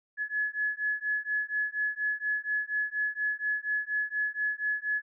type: beating tone pair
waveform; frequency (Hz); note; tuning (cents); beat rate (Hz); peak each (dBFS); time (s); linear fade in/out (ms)
sine; 1700 / 1704.2; G#6 / G#6; +40 / +44; 4.2; -31; 0.17-5.02; 50
effects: none